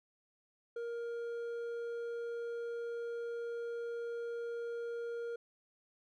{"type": "tone with hard clipping", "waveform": "sine", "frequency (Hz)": 469.1, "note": "A#4", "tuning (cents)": 11, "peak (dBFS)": -39, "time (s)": [0.76, 5.36], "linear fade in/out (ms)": 5, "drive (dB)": 5, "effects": []}